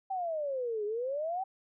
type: exponential two-way sweep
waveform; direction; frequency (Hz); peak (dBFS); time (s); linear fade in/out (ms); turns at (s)
sine; down then up; 784 to 408 to 784; -31; 0.1-1.44; 10; 0.85
effects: none